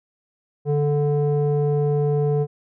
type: tone with low-pass filter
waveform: square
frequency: 146.3 Hz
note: D3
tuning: 6 cents flat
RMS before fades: -20 dBFS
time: 0.65-2.47 s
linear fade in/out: 50 ms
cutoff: 530 Hz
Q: 3.9
effects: none